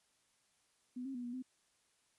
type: tone with pitch steps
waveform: sine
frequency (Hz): 249.7 / 268.9 / 244.9 / 241.2 / 256.4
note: B3 / C4 / B3 / B3 / C4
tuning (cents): +19 / +47 / -14 / -41 / -35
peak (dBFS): -40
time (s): 0.96-1.425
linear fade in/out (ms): 10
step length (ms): 93
effects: white hiss -75 dBFS RMS until 2.18 s + resampled to 24000 Hz